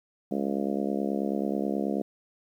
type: harmonic tone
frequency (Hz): 69.3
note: C#2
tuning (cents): 0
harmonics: 3 / 4 / 5 / 6 / 7 / 8 / 9 / 10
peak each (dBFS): -30 / -32 / -34 / -36 / -37 / -38 / -39 / -40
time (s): 0.31-2.02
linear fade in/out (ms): 5
effects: 10-bit